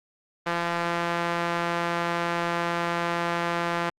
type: tone with band-pass filter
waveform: sawtooth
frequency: 171.1 Hz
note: F3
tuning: 35 cents flat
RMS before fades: -27 dBFS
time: 0.46-3.9 s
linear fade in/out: 10 ms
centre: 1300 Hz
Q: 0.85
effects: Opus 24 kbps